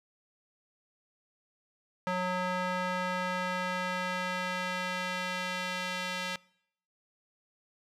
square tone with band-pass filter sweep, 182.4 Hz, F#3, 24 cents flat, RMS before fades -33 dBFS, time 2.07-6.36 s, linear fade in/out 0 ms, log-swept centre 1100 to 2800 Hz, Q 0.91, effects noise-tail reverb RT60 0.7 s tail -24 dB re dry

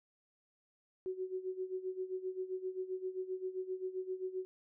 sine tone with tremolo, 372.8 Hz, F#4, 13 cents sharp, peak -34 dBFS, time 1.06-4.45 s, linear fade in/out 0 ms, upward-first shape sine, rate 7.6 Hz, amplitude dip 80%, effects none

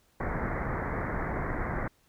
pink low-pass noise, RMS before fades -32 dBFS, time 0.2-1.88 s, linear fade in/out 5 ms, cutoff 2100 Hz, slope 96 dB/octave, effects pink hiss -67 dBFS RMS until 2.08 s

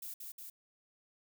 violet noise with echo, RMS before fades -44 dBFS, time 0.02-0.14 s, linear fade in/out 5 ms, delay 180 ms, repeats 2, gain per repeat -2 dB, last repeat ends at 0.5 s, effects none

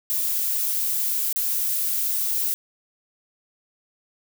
violet noise with dropouts, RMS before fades -24 dBFS, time 0.1-2.54 s, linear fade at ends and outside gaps 0 ms, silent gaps 1.327-1.36 s, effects none

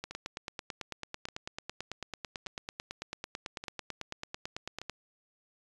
two click trains, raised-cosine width 0.2 ms, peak -24 / -20 dBFS, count 5 / 45, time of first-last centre 0.11-4.816 / 0.04-4.897 s, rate 0.85 / 9.06 Hz, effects resampled to 24000 Hz

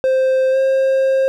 triangle tone with pitch glide, 523.3 to 532.8 Hz, C5 to C5, 0 to +31 cents, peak -10 dBFS, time 0.04-1.28 s, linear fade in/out 0 ms, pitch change +31 cents, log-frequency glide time 0.51-0.57 s, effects none

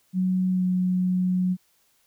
sine tone with pitch glide, 185 to 182.88 Hz, F#3 to F#3, 0 to -20 cents, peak -20 dBFS, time 0.13-1.57 s, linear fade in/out 50 ms, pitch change -20 cents, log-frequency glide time 0.51-0.64 s, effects white hiss -65 dBFS RMS until 2.06 s

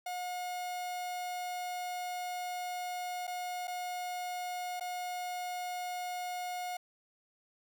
45% pulse tone with dropouts, 720 Hz, F#5, 47 cents flat, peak -36 dBFS, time 0.06-6.77 s, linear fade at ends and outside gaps 5 ms, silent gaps 3.27-3.276 / 3.673-3.678 / 4.798-4.808 s, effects 12-bit

